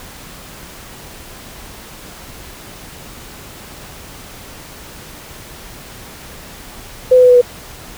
sine tone with pitch steps, 508 / 503.3 / 498.7 / 494.1 / 489.6 Hz, B4 / B4 / B4 / B4 / B4, +49 / +33 / +17 / +1 / -15 cents, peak -4 dBFS, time 7.11-7.415 s, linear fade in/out 10 ms, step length 61 ms, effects pink hiss -35 dBFS RMS until 7.97 s

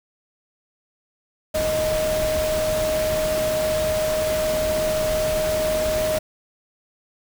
sine tone in noise, 622.3 Hz, D#5, in tune, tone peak -20 dBFS, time 1.54-6.19 s, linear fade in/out 10 ms, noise pink, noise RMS -28 dBFS, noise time 1.54-6.19 s, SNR +5 dB, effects none

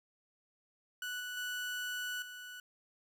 30% pulse tone with level steps, 1480 Hz, F#6, in tune, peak -35 / -37 / -34 / -43 dBFS, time 1.02-2.6 s, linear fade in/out 2 ms, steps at 1.2 / 1.37 / 2.22 s, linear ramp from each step 2 ms, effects none

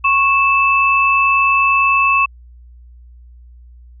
sine tone pair together, 1100 / 2631 Hz, C#6 / E7, -14 / -4 cents, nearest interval octave + minor third, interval 1510 cents, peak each -13 dBFS, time 0.04-2.26 s, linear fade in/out 10 ms, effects added 60 Hz sine -38 dBFS peak until 4 s

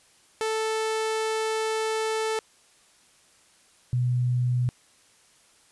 sawtooth / sine tone pair in turn, 440 / 123.83 Hz, A4 / B2, 0 / +5 cents, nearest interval octave + minor seventh, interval 2195 cents, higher first, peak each -21 dBFS, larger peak neither, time 0.41-2.39 / 3.93-4.69 s, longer first, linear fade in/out 0 ms, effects white hiss -59 dBFS RMS until 5.71 s + resampled to 24000 Hz

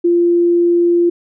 sine tone, 345.6 Hz, F4, 18 cents flat, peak -9 dBFS, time 0.04-1.1 s, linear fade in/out 10 ms, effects none

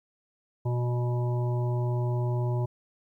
harmonic tone, 122 Hz, B2, 21 cents flat, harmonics 1 / 3 / 5 / 7 / 8, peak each -25 / -35 / -39 / -42 / -43 dBFS, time 0.65-2.66 s, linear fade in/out 10 ms, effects 11-bit

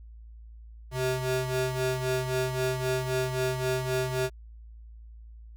25% pulse ring-modulated tone, 257.8 Hz, C4, 26 cents flat, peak -20 dBFS, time 0.91-4.3 s, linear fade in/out 50 ms, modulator 127 Hz, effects added 56 Hz sine -44 dBFS peak until 5.56 s

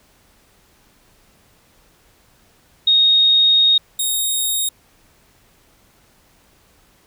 sine / 10% pulse tone pair in turn, 3729 / 3729 Hz, A#7 / A#7, 0 / 0 cents, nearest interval unison, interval 0 cents, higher neither, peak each -10 dBFS, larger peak neither, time 2.87-3.78 / 3.99-4.69 s, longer first, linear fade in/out 5 ms, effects pink hiss -55 dBFS RMS until 7.06 s

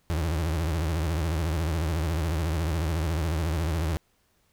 35% pulse tone with vibrato, 80.5 Hz, E2, 41 cents flat, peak -23 dBFS, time 0.1-3.97 s, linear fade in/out 0 ms, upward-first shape triangle, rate 14 Hz, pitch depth 170 cents each way, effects pink hiss -68 dBFS RMS until 4.52 s

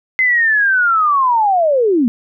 sine linear sweep, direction down, 2069 to 220 Hz, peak -10 dBFS, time 0.19-2.08 s, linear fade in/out 0 ms, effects none

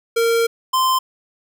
square tone pair in turn, 461.4 / 1038.4 Hz, A#4 / C6, -18 / -13 cents, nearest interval octave + major second, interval 1405 cents, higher second, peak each -15 dBFS, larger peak neither, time 0.16-0.47 / 0.73-0.99 s, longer first, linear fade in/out 10 ms, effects none

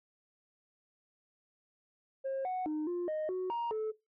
sine tone with pitch steps, 537 / 739 / 306.4 / 351.8 / 619 / 369.6 / 939 / 434.9 Hz, C5 / F#5 / D#4 / F4 / D#5 / F#4 / A#5 / A4, +45 / -2 / -27 / +13 / -9 / -2 / +12 / -20 cents, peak -30 dBFS, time 2.24-3.92 s, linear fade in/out 20 ms, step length 210 ms, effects noise-tail reverb RT60 0.2 s tail -19 dB re dry + tanh soft clip ceiling -31 dBFS

